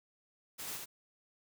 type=noise with echo; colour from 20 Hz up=white; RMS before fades=-43 dBFS; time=0.58-0.78 s; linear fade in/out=20 ms; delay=79 ms; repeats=1; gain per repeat=-2 dB; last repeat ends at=0.859 s; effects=none